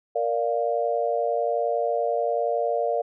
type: chord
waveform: sine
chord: Bb major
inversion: none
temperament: equal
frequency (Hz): 466.2 / 587.3 / 698.5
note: Bb4 / D5 / F5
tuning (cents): 0 / 0 / 0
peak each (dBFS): -26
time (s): 0.15-3.02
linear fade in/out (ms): 10
effects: none